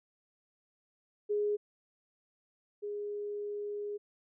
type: tone pair in turn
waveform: sine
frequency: 415.3 / 412.7 Hz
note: G#4 / G#4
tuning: 0 / -11 cents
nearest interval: unison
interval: 11 cents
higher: first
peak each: -28 / -35 dBFS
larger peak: first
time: 1.29-1.57 / 2.82-3.98 s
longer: second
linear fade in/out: 20 ms
effects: none